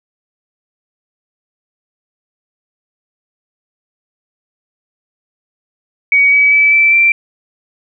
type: tone with pitch steps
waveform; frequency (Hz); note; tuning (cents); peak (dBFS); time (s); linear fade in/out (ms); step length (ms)
sine; 2255 / 2279 / 2302 / 2326 / 2351; C#7 / C#7 / D7 / D7 / D7; +29 / +47 / -35 / -17 / +1; -6; 6.12-7.12; 2; 200
effects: none